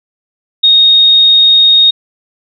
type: tone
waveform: sine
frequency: 3723 Hz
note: A#7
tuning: 3 cents flat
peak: -3 dBFS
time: 0.63-1.91 s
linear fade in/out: 10 ms
effects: none